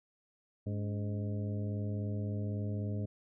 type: harmonic tone with a mistuned harmonic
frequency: 103.7 Hz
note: G#2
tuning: 2 cents flat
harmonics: 1 / 2 / 3 / 4 / 5 / 6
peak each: -34 / -40 / -45 / -48 / -50 / -50 dBFS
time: 0.66-3.06 s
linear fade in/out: 10 ms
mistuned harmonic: 3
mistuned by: -130 cents
effects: none